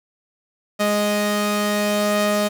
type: tone pair together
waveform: sawtooth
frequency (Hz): 207.7 / 622.4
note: G#3 / D#5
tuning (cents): 0 / 0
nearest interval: octave + perfect fifth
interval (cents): 1900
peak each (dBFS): -17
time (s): 0.79-2.49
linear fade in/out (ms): 20
effects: none